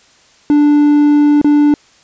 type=tone with dropouts; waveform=triangle; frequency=293.7 Hz; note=D4; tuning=in tune; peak=-4 dBFS; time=0.5-1.74 s; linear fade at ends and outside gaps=1 ms; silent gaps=1.415-1.445 s; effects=white hiss -48 dBFS RMS until 2.03 s + resampled to 16000 Hz